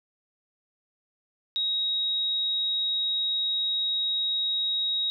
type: tone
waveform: sine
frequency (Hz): 3793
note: A#7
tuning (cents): +29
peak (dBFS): -24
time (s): 1.56-5.1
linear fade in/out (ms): 0
effects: none